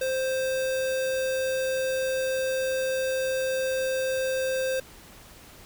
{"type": "tone with sample-and-hold", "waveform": "sine", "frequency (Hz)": 523.3, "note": "C5", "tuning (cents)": 0, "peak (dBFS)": -24, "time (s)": [0.01, 4.8], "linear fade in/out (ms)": 5, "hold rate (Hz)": 2100, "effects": ["pink hiss -49 dBFS RMS until 5.65 s"]}